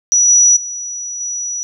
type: tone with level steps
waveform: sine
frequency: 5870 Hz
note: F#8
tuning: 15 cents flat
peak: -8 / -6 / -22 / -19 dBFS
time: 0.12-1.63 s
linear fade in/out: 0 ms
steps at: 0.28 / 0.56 / 1.2 s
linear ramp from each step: 10 ms
effects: none